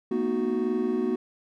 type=chord; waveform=triangle; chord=B dominant seventh; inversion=third; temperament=equal with one note detuned; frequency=225.4 / 246.9 / 311.1 / 370 Hz; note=A3 / B3 / D#4 / F#4; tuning=+42 / 0 / 0 / 0 cents; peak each=-29 / -27 / -31 / -25 dBFS; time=0.11-1.16 s; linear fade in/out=5 ms; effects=none